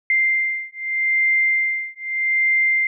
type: beating tone pair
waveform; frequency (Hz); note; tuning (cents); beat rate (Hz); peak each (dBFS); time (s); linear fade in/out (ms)
sine; 2093 / 2093.81; C7 / C7; 0 / +1; 0.81; -20; 0.1-2.87; 2
effects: none